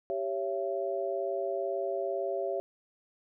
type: chord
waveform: sine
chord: C# diminished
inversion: second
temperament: equal with one note detuned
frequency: 392 / 554.4 / 672.3 Hz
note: G4 / C#5 / E5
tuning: 0 / 0 / +34 cents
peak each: -34 dBFS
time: 0.1-2.6 s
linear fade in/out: 0 ms
effects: none